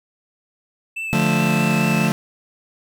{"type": "tone with vibrato", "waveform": "triangle", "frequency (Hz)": 2637, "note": "E7", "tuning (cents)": 0, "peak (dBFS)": -23, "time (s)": [0.96, 2.08], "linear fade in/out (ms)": 10, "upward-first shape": "sine", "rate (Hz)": 4.7, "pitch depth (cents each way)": 17}
{"type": "chord", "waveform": "40% pulse", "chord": "D minor", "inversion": "none", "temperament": "just", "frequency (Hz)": [146.83, 176.2, 220.2], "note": ["D3", "F3", "A3"], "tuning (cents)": [0, 16, 2], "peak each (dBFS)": [-21, -20, -19], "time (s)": [1.13, 2.12], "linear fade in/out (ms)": 0}
{"effects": []}